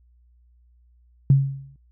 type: tone with exponential decay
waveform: sine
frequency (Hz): 136.9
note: C#3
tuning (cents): -21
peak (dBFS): -9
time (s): 1.3-1.76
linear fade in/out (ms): 2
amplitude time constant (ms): 99
effects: added 60 Hz sine -54 dBFS peak until 1.91 s